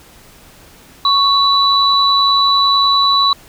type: tone pair together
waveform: sine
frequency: 1108.7 / 3951 Hz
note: C#6 / B7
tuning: 0 / 0 cents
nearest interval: octave + minor seventh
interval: 2200 cents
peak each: -12 dBFS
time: 1.05-3.33 s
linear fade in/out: 2 ms
effects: pink hiss -43 dBFS RMS until 3.48 s